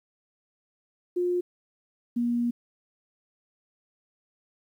sine tone pair in turn, 355.8 / 238.7 Hz, F4 / A#3, +32 / +41 cents, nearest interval perfect fifth, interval 691 cents, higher first, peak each -23 dBFS, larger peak neither, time 1.16-1.41 / 2.16-2.51 s, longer second, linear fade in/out 10 ms, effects 10-bit

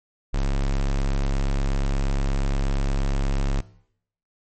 square tone, 34.22 Hz, C#1, 22 cents flat, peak -21 dBFS, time 0.33-3.61 s, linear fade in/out 10 ms, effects noise-tail reverb RT60 0.7 s tail -19 dB re dry + MP3 32 kbps

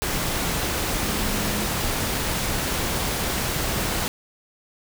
sine tone in noise, 208 Hz, G#3, 3 cents sharp, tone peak -30 dBFS, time 1.03-1.68 s, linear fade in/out 0 ms, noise pink, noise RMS -25 dBFS, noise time 0.02-4.08 s, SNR -8 dB, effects none

